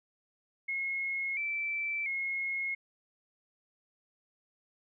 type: tone with pitch steps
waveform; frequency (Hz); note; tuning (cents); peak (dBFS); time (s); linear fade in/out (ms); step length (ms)
sine; 2166 / 2329 / 2163; C#7 / D7 / C#7; -41 / -15 / -43; -31; 0.68-2.75; 10; 690
effects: none